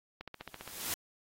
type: click train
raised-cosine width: 0.3 ms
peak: -27 dBFS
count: 8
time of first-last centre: 0.21-0.677 s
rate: 15 Hz
type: noise with exponential growth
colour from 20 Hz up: white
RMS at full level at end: -33 dBFS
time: 0.34-0.94 s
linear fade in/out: 1 ms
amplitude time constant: 130 ms
effects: AAC 48 kbps